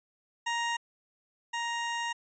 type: tone pair in turn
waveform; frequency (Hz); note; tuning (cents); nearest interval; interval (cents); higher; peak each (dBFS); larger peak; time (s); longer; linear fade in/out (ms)
20% pulse; 937 / 937; A#5 / A#5; +9 / +9; unison; 0; neither; -24 / -26; first; 0.46-0.77 / 1.53-2.13; second; 10
effects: resampled to 16000 Hz